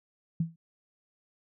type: tone with exponential decay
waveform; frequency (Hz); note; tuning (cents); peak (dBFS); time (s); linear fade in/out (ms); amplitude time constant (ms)
sine; 164.81; E3; 0; -22; 0.4-0.56; 5; 34
effects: none